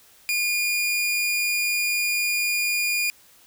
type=tone; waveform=sawtooth; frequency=2428 Hz; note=D#7; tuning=43 cents flat; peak=-18 dBFS; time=0.29-3.1 s; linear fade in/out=0 ms; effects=white hiss -54 dBFS RMS until 3.46 s